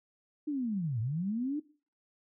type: linear two-way sweep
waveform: sine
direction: down then up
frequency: 308 to 105.3 to 308 Hz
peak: -30 dBFS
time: 0.47-1.6 s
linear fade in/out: 10 ms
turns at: 1 s
effects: noise-tail reverb RT60 0.4 s tail -20 dB re dry

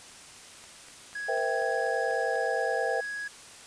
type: click train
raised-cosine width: 0.3 ms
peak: -33 dBFS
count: 8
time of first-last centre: 0.64-2.356 s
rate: 4.08 Hz
type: tone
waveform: triangle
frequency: 1664 Hz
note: G#6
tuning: 3 cents sharp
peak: -31 dBFS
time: 1.15-3.28 s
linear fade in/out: 5 ms
type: chord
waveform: sine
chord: C dominant seventh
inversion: third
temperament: equal with one note detuned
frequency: 466.2 / 515.7 / 659.3 / 784 Hz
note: Bb4 / C5 / E5 / G5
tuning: 0 / -25 / 0 / 0 cents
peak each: -32 dBFS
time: 1.28-3.01 s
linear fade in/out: 10 ms
effects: white hiss -48 dBFS RMS until 3.66 s + resampled to 22050 Hz

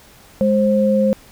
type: tone pair together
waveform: sine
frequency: 207.7 / 529 Hz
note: G#3 / C5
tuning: 0 / +19 cents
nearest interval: octave + major third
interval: 1619 cents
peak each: -15 dBFS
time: 0.41-1.13 s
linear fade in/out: 0 ms
effects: pink hiss -46 dBFS RMS until 1.31 s

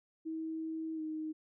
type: tone with pitch glide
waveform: sine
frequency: 320.6 to 312.4 Hz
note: E4 to D#4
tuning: -48 to +7 cents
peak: -36 dBFS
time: 0.25-1.33 s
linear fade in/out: 20 ms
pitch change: -45 cents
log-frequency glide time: 0.95-1.01 s
effects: none

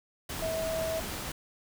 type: tone in noise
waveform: sine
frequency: 647 Hz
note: E5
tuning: 32 cents flat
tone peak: -30 dBFS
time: 0.42-1 s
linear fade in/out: 5 ms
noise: pink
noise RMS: -37 dBFS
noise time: 0.29-1.32 s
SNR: +4 dB
effects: none

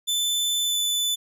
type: tone with pitch glide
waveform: sawtooth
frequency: 3520 to 3498 Hz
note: A7 to A7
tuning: 0 to -11 cents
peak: -19 dBFS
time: 0.07-1.16 s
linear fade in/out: 20 ms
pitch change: -11 cents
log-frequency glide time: 0.61-0.79 s
effects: none

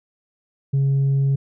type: tone with tanh clipping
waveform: sine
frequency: 137.4 Hz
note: C#3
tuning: 15 cents flat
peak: -16 dBFS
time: 0.73-1.36 s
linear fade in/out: 10 ms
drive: 1 dB
effects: none

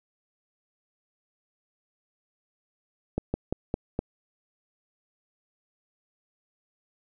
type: slowing click train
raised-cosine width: 2 ms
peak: -13 dBFS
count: 5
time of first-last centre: 3.18-3.991 s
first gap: 160 ms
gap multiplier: 1.16
effects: none

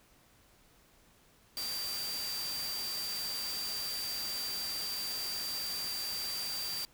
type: tone in noise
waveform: sine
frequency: 4699 Hz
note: D8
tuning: in tune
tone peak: -36 dBFS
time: 1.57-6.85 s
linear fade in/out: 0 ms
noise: white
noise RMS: -41 dBFS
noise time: 1.57-6.85 s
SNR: +2 dB
effects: pink hiss -64 dBFS RMS until 6.93 s

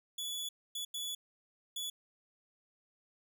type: tone bursts at uneven times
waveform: sawtooth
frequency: 3423 Hz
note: A7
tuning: 48 cents flat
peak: -34 dBFS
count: 4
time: 0.18-0.49 / 0.75-0.85 / 0.94-1.15 / 1.76-1.9 s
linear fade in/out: 5 ms
effects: none

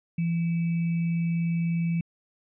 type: tone with sample-and-hold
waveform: sine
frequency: 168.4 Hz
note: E3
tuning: 37 cents sharp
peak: -23 dBFS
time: 0.18-2.01 s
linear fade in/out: 5 ms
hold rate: 2450 Hz
effects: resampled to 8000 Hz

